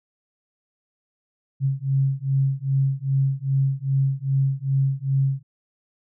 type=beating tone pair; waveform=sine; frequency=134.7 / 137.2 Hz; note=C#3 / C#3; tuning=-49 / -17 cents; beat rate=2.5 Hz; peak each=-22 dBFS; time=1.6-5.43 s; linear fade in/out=50 ms; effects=none